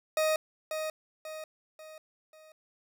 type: tone with echo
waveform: 40% pulse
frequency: 625 Hz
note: D#5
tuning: 8 cents sharp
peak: -24 dBFS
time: 0.17-0.36 s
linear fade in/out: 2 ms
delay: 540 ms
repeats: 4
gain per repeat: -7 dB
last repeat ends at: 2.52 s
effects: none